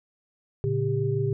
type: tone cluster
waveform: sine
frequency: 114.5 / 140.9 / 396.8 Hz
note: A#2 / C#3 / G4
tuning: -31 / +29 / +21 cents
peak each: -27 dBFS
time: 0.64-1.33 s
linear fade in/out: 0 ms
effects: none